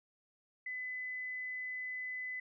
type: tone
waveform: sine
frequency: 2010 Hz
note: B6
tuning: 30 cents sharp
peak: -38 dBFS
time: 0.66-2.4 s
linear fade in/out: 5 ms
effects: none